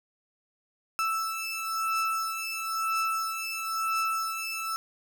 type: beating tone pair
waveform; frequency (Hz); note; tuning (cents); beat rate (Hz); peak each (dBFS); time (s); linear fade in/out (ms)
35% pulse; 1318.5 / 1319.5; E6 / E6; 0 / +1; 1; -30 / -29; 0.99-4.76; 0
effects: none